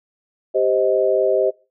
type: chord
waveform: sine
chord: C minor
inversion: second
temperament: just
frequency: 392.4 / 523.3 / 627.9 Hz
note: G4 / C5 / Eb5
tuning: +2 / 0 / +16 cents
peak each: -19 dBFS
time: 0.54-1.51 s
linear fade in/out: 20 ms
effects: noise-tail reverb RT60 0.3 s tail -22 dB re dry